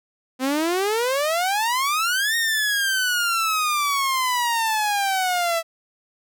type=exponential two-way sweep; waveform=sawtooth; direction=up then down; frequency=252.3 to 1864.7 to 655 Hz; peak=-16 dBFS; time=0.39-5.63 s; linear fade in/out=50 ms; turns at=2.36 s; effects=none